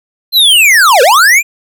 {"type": "linear two-way sweep", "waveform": "square", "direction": "down then up", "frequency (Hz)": [4186, 454.3, 2488], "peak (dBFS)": -4, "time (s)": [0.32, 1.43], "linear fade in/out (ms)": 50, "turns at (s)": 1.02, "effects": []}